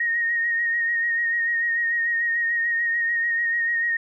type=tone with vibrato; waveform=sine; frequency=1864.7 Hz; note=A#6; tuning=in tune; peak=-20 dBFS; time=0-3.97 s; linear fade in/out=5 ms; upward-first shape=sine; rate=6.8 Hz; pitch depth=28 cents each way; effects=none